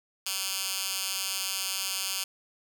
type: tone with high-pass filter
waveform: 10% pulse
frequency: 192.1 Hz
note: G3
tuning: 35 cents flat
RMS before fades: -32 dBFS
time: 0.26-2.24 s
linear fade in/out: 5 ms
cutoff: 3700 Hz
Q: 0.78
effects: none